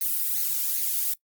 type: noise with flanger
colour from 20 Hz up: violet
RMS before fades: -26 dBFS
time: 0.01-1.14 s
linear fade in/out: 5 ms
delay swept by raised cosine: 0.46 to 1.41 ms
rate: 2.6 Hz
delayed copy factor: +0.55
effects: noise-tail reverb RT60 0.1 s tail -23 dB re dry + Opus 32 kbps